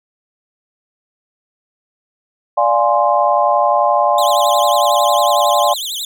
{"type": "chord", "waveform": "sine", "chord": "D half-diminished seventh", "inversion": "none", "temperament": "equal", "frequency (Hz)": [587.3, 698.5, 830.6, 1046.5], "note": ["D5", "F5", "Ab5", "C6"], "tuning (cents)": [0, 0, 0, 0], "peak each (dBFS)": -16, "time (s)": [2.57, 5.74], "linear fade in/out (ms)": 10}
{"type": "tone with vibrato", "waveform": "sawtooth", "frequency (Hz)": 3520, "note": "A7", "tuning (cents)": 0, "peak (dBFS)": -18, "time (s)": [4.18, 6.05], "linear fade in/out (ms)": 2, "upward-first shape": "triangle", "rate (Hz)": 11, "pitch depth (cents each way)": 300}
{"effects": []}